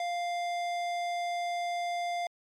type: tone with tanh clipping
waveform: sine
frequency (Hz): 698.5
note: F5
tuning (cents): 0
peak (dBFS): -32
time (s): 0-2.27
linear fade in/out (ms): 2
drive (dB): 17
effects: MP3 96 kbps